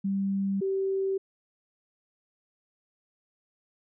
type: tone pair in turn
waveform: sine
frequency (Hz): 196 / 386.5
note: G3 / G4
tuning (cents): 0 / -24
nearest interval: octave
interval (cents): 1176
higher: second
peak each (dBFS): -25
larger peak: neither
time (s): 0.04-0.61 / 0.61-1.18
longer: neither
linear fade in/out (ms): 10
effects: none